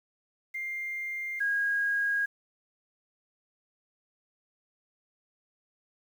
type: tone pair in turn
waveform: sine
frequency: 2100 / 1637 Hz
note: C7 / G#6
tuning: +6 / -25 cents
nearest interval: major third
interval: 431 cents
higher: first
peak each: -32 / -25 dBFS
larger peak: second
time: 0.54-1.4 / 1.4-2.26 s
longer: neither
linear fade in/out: 10 ms
effects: 9-bit